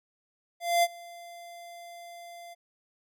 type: tone with ADSR envelope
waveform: square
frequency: 690 Hz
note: F5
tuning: 21 cents flat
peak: -20 dBFS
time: 0.6-2.55 s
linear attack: 230 ms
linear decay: 43 ms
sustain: -24 dB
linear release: 24 ms
effects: none